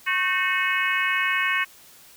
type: harmonic tone with a mistuned harmonic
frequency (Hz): 365.3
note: F#4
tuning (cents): -22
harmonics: 3 / 4 / 5 / 6 / 7 / 8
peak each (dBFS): -28 / -28 / -26 / -26 / -28 / -33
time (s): 0.06-1.65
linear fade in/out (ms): 20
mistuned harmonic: 4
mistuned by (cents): +89
effects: white hiss -50 dBFS RMS until 2.16 s